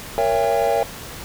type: chord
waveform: triangle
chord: A# diminished seventh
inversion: none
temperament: just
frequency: 466.2 / 559.4 / 671.3 / 805.5 Hz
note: A#4 / C#5 / E5 / G5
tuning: 0 / +16 / +31 / +47 cents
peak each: -20 dBFS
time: 0.18-0.83 s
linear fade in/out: 0 ms
effects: pink hiss -35 dBFS RMS until 1.24 s